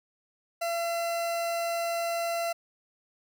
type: tone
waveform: 40% pulse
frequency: 678 Hz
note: E5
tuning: 49 cents sharp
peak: -27 dBFS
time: 0.61-2.53 s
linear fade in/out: 10 ms
effects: none